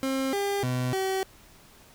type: tone with pitch steps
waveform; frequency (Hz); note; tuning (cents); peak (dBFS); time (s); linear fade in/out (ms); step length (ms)
30% pulse; 266.7 / 401 / 126 / 381.9; C4 / G4 / B2 / G4; +33 / +39 / +35 / -45; -23; 0.03-1.23; 0; 300
effects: pink hiss -54 dBFS RMS until 1.94 s